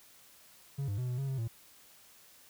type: tone with pitch steps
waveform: triangle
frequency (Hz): 138.9 / 100.7 / 125.5 / 124.1 / 136.9 / 133.6 / 114.1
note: C#3 / G2 / B2 / B2 / C#3 / C3 / A#2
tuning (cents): +4 / +47 / +28 / +9 / -21 / +36 / -37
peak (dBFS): -30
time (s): 0.78-1.48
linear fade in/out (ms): 10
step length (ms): 100
effects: white hiss -59 dBFS RMS until 2.49 s